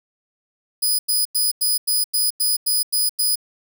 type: tone bursts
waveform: 10% pulse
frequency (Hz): 4978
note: D#8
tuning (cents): 0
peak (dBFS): -10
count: 10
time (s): 0.82-3.357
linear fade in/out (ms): 10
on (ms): 170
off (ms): 93
effects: none